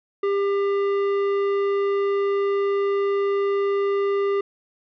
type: tone with tanh clipping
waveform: sine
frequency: 399 Hz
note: G4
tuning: 31 cents sharp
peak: -21 dBFS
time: 0.23-4.41 s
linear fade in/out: 5 ms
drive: 12 dB
effects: none